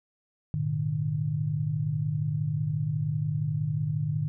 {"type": "tone cluster", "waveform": "sine", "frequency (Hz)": [105.5, 120.4, 151.3], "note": ["G#2", "B2", "D#3"], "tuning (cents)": [28, -44, -48], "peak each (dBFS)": [-33, -33, -27], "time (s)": [0.54, 4.28], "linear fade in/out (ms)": 0, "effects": []}